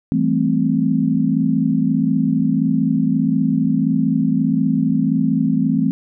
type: chord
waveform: sine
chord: A minor seventh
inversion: second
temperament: equal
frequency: 164.81 / 196 / 220 / 261.6 Hz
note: E3 / G3 / A3 / C4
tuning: 0 / 0 / 0 / 0 cents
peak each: -20 / -23 / -19 / -18 dBFS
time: 0.12-5.91 s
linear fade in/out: 0 ms
effects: none